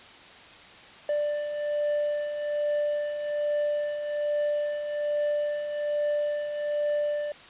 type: beating tone pair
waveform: triangle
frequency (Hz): 589 / 590.2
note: D5 / D5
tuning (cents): +5 / +8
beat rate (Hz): 1.2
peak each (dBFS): -33 / -24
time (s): 1.09-7.32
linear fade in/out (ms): 2
effects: white hiss -48 dBFS RMS until 7.49 s + resampled to 8000 Hz